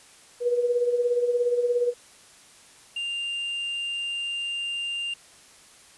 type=tone with tremolo; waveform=sine; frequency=484.7 Hz; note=B4; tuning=32 cents flat; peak=-18 dBFS; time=0.4-1.94 s; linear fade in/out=50 ms; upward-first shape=sine; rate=17 Hz; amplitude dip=60%
type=tone; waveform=triangle; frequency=2794 Hz; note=F7; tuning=in tune; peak=-26 dBFS; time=2.96-5.14 s; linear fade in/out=5 ms
effects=white hiss -52 dBFS RMS until 5.97 s + resampled to 24000 Hz